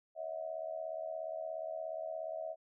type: tone with amplitude modulation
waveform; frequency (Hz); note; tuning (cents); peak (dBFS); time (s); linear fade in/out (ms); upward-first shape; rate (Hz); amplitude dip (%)
sine; 645; E5; -38; -34; 0.15-2.56; 50; sine; 77; 85
effects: none